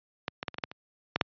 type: clicks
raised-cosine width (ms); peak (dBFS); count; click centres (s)
0.3; -13 / -17 / -13 / -25 / -17 / -13 / -25 / -9 / -6; 9; 0.281 / 0.429 / 0.482 / 0.543 / 0.584 / 0.638 / 0.715 / 1.16 / 1.212
effects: high-pass 100 Hz 12 dB/octave + resampled to 11025 Hz